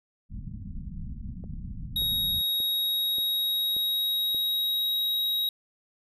pink low-pass noise, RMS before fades -37 dBFS, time 0.29-2.43 s, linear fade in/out 50 ms, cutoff 230 Hz, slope 48 dB/octave
click train, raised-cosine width 2 ms, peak -31 dBFS, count 6, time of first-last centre 1.44-4.347 s, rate 1.72 Hz
square tone with pitch glide, 3780 to 3811 Hz, A#7 to A#7, +23 to +38 cents, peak -25 dBFS, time 1.96-5.49 s, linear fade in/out 2 ms, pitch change +15 cents, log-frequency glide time 2.22-5.02 s
effects none

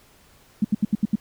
sine tone bursts, 210 Hz, G#3, 19 cents sharp, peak -15 dBFS, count 6, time 0.62-1.156 s, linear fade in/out 5 ms, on 26 ms, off 76 ms, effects pink hiss -55 dBFS RMS until 1.2 s

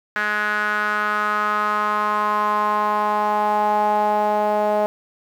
sawtooth tone with band-pass filter sweep, 210 Hz, G#3, 19 cents sharp, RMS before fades -20 dBFS, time 0.16-4.86 s, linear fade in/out 0 ms, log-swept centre 1600 to 700 Hz, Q 4.9, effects 8-bit

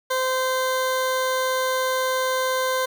20% pulse tone, 517 Hz, C5, 21 cents flat, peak -16 dBFS, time 0.1-2.86 s, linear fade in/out 10 ms, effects 8-bit

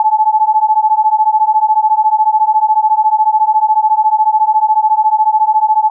sine beating tone pair, 857 / 871 Hz, A5 / A5, -46 / -18 cents, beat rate 14 Hz, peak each -11 dBFS, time 0-5.9 s, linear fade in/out 2 ms, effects none

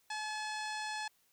harmonic tone with a mistuned harmonic, 857 Hz, A5, 46 cents flat, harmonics 1 / 2 / 3 / 4 / 5 / 6 / 7 / 8 / 9 / 10, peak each -40 / -42 / -47 / -50 / -48 / -50 / -56 / -57 / -56 / -54 dBFS, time 0.1-1.08 s, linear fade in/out 5 ms, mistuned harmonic 7, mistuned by -31 cents, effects white hiss -72 dBFS RMS until 1.32 s

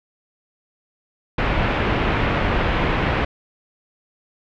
pink low-pass noise, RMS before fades -20 dBFS, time 1.38-3.25 s, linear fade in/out 5 ms, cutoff 2800 Hz, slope 24 dB/octave, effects none

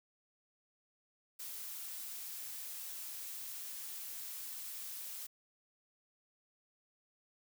blue noise, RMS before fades -45 dBFS, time 1.39-5.27 s, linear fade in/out 10 ms, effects none

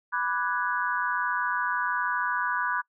sine chord, G# half-diminished seventh, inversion first, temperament equal, 987.8 / 1174.7 / 1480 / 1661.2 Hz, B5 / D6 / F#6 / G#6, 0 / 0 / 0 / 0 cents, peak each -30 / -32 / -29 / -32 dBFS, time 0.12-2.82 s, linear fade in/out 20 ms, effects noise-tail reverb RT60 0.1 s tail -24 dB re dry

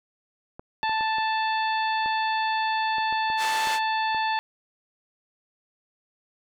clicks, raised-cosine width 1 ms, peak -25 dBFS, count 11, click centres 0.595 / 0.835 / 0.895 / 1.009 / 1.184 / 2.06 / 2.983 / 3.126 / 3.301 / 3.672 / 4.147 s
harmonic tone, 880 Hz, A5, in tune, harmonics 1 / 2 / 3 / 4 / 5, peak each -24 / -30 / -34 / -36 / -38 dBFS, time 0.83-4.39 s, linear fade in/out 0 ms
pink band-pass noise, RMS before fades -33 dBFS, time 3.37-3.8 s, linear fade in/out 50 ms, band 750 to 8500 Hz, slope 12 dB/octave
effects none

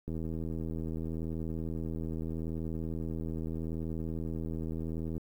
click train, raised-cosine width 3 ms, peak -25 dBFS, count 413, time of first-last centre 0.08-5.179 s, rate 80.8 Hz, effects 10-bit

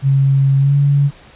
sine tone with pitch glide, 136.6 to 141.74 Hz, C#3 to C#3, -25 to +39 cents, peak -9 dBFS, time 0.02-1.11 s, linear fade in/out 50 ms, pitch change +64 cents, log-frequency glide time 0.58-0.75 s, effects pink hiss -43 dBFS RMS until 1.35 s + resampled to 8000 Hz

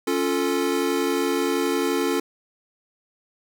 square chord, Db augmented, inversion none, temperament equal, 277.2 / 349.2 / 440 Hz, Db4 / F4 / A4, 0 / 0 / 0 cents, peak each -26 dBFS, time 0.07-2.2 s, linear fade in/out 5 ms, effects none

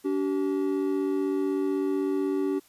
triangle tone pair together, 286.6 / 382.6 Hz, D4 / G4, -42 / -42 cents, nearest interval perfect fourth, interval 500 cents, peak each -25 dBFS, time 0.04-2.6 s, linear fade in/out 20 ms, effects white hiss -59 dBFS RMS until 2.68 s + resampled to 32000 Hz

